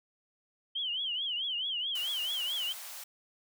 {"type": "tone with vibrato", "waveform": "sine", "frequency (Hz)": 3084, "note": "G7", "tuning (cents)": -29, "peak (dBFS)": -31, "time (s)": [0.75, 2.73], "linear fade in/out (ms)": 10, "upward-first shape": "triangle", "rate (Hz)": 4.6, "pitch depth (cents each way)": 180}
{"type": "high-pass noise", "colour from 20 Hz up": "white", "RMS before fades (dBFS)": -44, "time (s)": [1.95, 3.04], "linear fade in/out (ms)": 5, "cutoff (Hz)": 540, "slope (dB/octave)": 96}
{"effects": []}